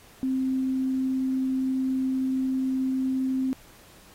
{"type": "tone", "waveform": "sine", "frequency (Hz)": 261.9, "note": "C4", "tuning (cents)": 2, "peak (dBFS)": -23, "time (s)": [0.23, 3.53], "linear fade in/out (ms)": 0, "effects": ["pink hiss -53 dBFS RMS until 4.14 s", "AAC 48 kbps"]}